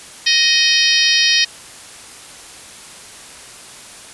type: harmonic tone with a mistuned harmonic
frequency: 622.3 Hz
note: D#5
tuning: in tune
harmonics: 3 / 4 / 5 / 6 / 7 / 8 / 9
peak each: -19 / -19 / -19 / -19 / -19 / -19 / -19 dBFS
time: 0.26-1.45 s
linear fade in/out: 10 ms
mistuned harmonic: 4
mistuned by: +20 cents
effects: white hiss -37 dBFS RMS until 4.13 s + resampled to 24000 Hz